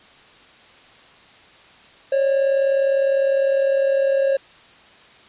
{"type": "tone pair together", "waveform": "triangle", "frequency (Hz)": [544.1, 584], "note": ["C#5", "D5"], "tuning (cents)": [-32, -10], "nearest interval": "minor second", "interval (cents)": 122, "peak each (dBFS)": [-14, -23], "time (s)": [2.12, 4.37], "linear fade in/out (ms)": 5, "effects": ["white hiss -48 dBFS RMS until 5.28 s", "resampled to 8000 Hz"]}